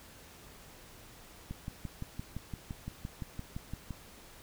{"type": "click train", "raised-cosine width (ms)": 5, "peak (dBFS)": -26, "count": 15, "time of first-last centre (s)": [1.51, 3.907], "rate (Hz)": 5.84, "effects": ["pink hiss -54 dBFS RMS until 4.42 s"]}